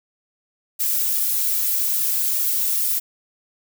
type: noise with flanger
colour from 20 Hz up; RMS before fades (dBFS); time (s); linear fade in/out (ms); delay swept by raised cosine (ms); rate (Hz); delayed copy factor
violet; -21; 0.79-3; 20; 1.9 to 2.86; 2.5; -0.85
effects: none